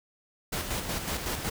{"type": "noise with tremolo", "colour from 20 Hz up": "pink", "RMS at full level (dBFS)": -31, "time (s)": [0.52, 1.5], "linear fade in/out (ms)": 10, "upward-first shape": "square", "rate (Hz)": 5.4, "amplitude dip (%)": 45, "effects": []}